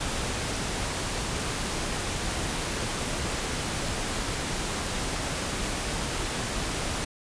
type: noise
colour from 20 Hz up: pink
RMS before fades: -30 dBFS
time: 0-7.05 s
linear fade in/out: 10 ms
effects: resampled to 22050 Hz